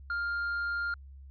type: tone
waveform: triangle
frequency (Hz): 1402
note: F6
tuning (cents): +6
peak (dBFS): -28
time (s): 0.1-0.94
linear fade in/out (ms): 2
effects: added 68 Hz sine -46 dBFS peak until 1.3 s + resampled to 11025 Hz